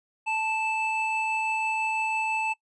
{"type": "tone pair together", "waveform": "triangle", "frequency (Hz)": [880, 2634], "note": ["A5", "E7"], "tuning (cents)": [0, -2], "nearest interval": "octave + perfect fifth", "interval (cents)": 1898, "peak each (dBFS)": -26, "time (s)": [0.26, 2.54], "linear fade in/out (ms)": 20, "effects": ["noise-tail reverb RT60 0.1 s tail -22 dB re dry", "resampled to 24000 Hz"]}